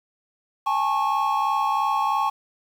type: tone cluster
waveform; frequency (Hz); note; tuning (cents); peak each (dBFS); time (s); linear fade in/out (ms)
triangle; 812 / 875 / 1097; G#5 / A5 / C#6; -39 / -10 / -18; -24 / -23 / -21; 0.66-2.3; 10
effects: 8-bit